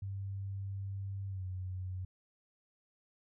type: tone with pitch glide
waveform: sine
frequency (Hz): 98 to 92.5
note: G2 to F#2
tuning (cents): 0 to 0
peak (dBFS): -37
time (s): 0.02-2.05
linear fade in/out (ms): 5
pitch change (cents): -100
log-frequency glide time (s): 1.28-1.44
effects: none